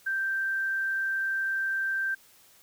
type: tone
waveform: sine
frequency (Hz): 1568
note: G6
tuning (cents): 0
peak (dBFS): -26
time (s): 0.06-2.15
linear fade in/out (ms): 10
effects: white hiss -58 dBFS RMS until 2.62 s